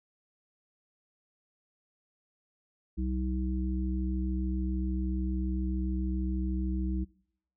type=harmonic tone; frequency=63.8 Hz; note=C2; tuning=43 cents flat; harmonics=1 / 3 / 5; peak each=-30 / -35 / -37 dBFS; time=2.97-7.05 s; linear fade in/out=20 ms; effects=noise-tail reverb RT60 0.7 s tail -23 dB re dry